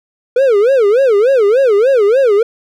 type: tone with vibrato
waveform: triangle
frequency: 469.3 Hz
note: A#4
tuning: 12 cents sharp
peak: -5 dBFS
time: 0.36-2.43 s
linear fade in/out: 5 ms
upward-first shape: sine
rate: 3.4 Hz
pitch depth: 280 cents each way
effects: none